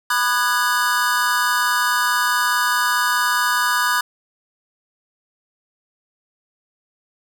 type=chord; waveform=square; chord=G# minor seventh; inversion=first; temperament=equal with one note detuned; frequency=987.8 / 1217.5 / 1480 / 1661.2 Hz; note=B5 / D#6 / F#6 / G#6; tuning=0 / -38 / 0 / 0 cents; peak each=-23 dBFS; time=0.1-4.01 s; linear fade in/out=5 ms; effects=none